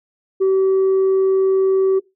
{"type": "tone", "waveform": "sine", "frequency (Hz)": 382.8, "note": "G4", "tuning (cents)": -41, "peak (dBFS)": -10, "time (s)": [0.4, 2], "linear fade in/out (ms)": 20, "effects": ["noise-tail reverb RT60 0.2 s tail -20 dB re dry", "tanh soft clip ceiling -11 dBFS"]}